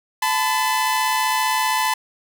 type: tone pair together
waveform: sawtooth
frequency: 874 / 1009.3 Hz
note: A5 / B5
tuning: -12 / +37 cents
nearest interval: major second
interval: 249 cents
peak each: -17 dBFS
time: 0.22-1.94 s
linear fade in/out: 5 ms
effects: none